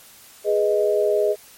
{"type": "chord", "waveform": "sine", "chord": "G# minor", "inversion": "none", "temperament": "equal", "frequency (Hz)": [415.3, 493.9, 622.3], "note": ["G#4", "B4", "D#5"], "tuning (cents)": [0, 0, 0], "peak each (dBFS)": [-19, -25, -20], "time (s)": [0.44, 1.36], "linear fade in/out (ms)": 50, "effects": ["white hiss -47 dBFS RMS until 1.57 s", "MP3 64 kbps"]}